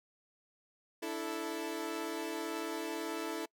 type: chord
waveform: sawtooth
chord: D suspended second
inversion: none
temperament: equal with one note detuned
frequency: 291.5 / 329.6 / 440 Hz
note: D4 / E4 / A4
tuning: -13 / 0 / 0 cents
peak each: -40 / -35 / -37 dBFS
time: 1.02-3.46 s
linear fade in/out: 10 ms
effects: noise-tail reverb RT60 0.1 s tail -25 dB re dry